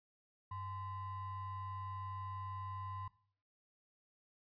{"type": "ring-modulated tone", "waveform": "triangle", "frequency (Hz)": 466.1, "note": "A#4", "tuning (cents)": 0, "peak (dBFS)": -37, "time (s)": [0.51, 3.08], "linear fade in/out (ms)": 5, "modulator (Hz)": 563, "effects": ["noise-tail reverb RT60 0.5 s tail -17 dB re dry", "resampled to 11025 Hz"]}